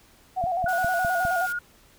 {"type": "tone with vibrato", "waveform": "sine", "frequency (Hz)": 714, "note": "F5", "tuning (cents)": 38, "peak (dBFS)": -23, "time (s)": [0.36, 1.47], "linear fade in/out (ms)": 20, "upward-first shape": "square", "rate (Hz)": 9.5, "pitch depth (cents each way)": 70}
{"type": "click train", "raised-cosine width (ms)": 5, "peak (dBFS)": -21, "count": 5, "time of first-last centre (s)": [0.44, 1.251], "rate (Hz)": 4.93}
{"type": "tone with pitch glide", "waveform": "sine", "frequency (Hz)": [1463, 1432.9], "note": ["F#6", "F6"], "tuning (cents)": [-20, 44], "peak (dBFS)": -26, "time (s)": [0.66, 1.59], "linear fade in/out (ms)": 5, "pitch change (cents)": -36, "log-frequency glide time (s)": [0.96, 1.42]}
{"type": "noise", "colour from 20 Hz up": "white", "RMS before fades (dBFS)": -41, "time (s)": [0.68, 1.53], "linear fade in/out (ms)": 10}
{"effects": ["pink hiss -56 dBFS RMS until 1.98 s"]}